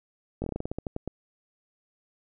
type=slowing click train; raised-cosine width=2 ms; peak=-18 dBFS; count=13; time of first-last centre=0.42-1.076 s; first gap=20 ms; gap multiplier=1.17; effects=none